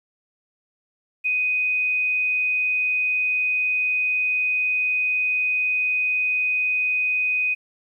sine tone, 2498 Hz, D#7, 6 cents sharp, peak -19 dBFS, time 1.24-7.55 s, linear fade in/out 20 ms, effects 10-bit

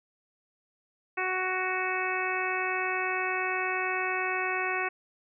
harmonic tone, 371.3 Hz, F#4, 6 cents sharp, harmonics 1 / 2 / 3 / 4 / 5 / 6 / 7, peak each -35 / -35 / -35 / -35 / -35 / -35 / -35 dBFS, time 1.17-4.89 s, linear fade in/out 10 ms, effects none

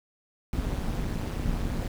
brown noise with amplitude modulation, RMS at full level -26 dBFS, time 0.53-1.88 s, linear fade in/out 2 ms, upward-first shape sine, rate 195 Hz, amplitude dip 80%, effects none

